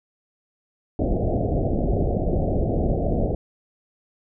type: low-pass noise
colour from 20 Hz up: pink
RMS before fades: -22 dBFS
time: 0.99-3.35 s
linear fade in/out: 2 ms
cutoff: 730 Hz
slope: 96 dB/octave
effects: none